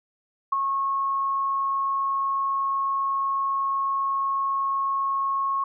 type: tone with ADSR envelope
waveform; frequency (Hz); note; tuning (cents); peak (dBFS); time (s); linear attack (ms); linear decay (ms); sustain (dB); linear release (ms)
sine; 1093; C#6; -25; -16; 0.52-5.64; 9; 8; -6; 4
effects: none